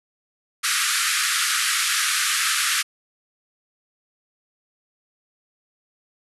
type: band-pass noise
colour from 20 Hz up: pink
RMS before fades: -22 dBFS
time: 0.63-2.83 s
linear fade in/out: 20 ms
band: 1200 to 12000 Hz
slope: 96 dB/octave
effects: none